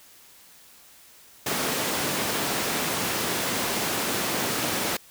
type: high-pass noise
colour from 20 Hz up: pink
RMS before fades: -27 dBFS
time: 1.46-4.97 s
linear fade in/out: 5 ms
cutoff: 190 Hz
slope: 12 dB/octave
effects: white hiss -52 dBFS RMS until 5.1 s